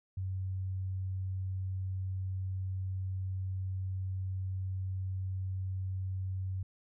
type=tone; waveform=sine; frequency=94.3 Hz; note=F#2; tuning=33 cents sharp; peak=-33 dBFS; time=0.17-6.63 s; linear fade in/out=5 ms; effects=none